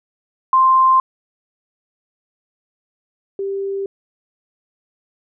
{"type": "tone pair in turn", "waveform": "sine", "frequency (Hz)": [1047, 393.1], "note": ["C6", "G4"], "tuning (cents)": [1, 5], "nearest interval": "octave + perfect fourth", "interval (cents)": 1696, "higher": "first", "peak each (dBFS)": [-9, -20], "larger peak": "first", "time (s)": [[0.53, 1], [3.39, 3.86]], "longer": "neither", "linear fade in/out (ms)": 2, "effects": []}